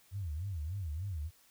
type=tone with vibrato; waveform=sine; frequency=86.4 Hz; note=F2; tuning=18 cents flat; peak=-35 dBFS; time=0.11-1.31 s; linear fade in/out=50 ms; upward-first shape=sine; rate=3.4 Hz; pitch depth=280 cents each way; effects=white hiss -65 dBFS RMS until 1.5 s